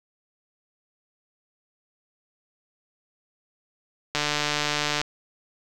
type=click train; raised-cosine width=0.2 ms; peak=-7 dBFS; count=129; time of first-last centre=4.15-5.015 s; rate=148 Hz; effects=none